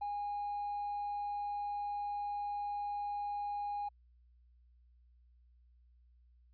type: tone with hard clipping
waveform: sine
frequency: 820 Hz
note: G#5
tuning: 22 cents flat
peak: -36 dBFS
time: 0.01-3.89 s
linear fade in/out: 10 ms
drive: 1 dB
effects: added 60 Hz sine -62 dBFS peak until 6.53 s + resampled to 11025 Hz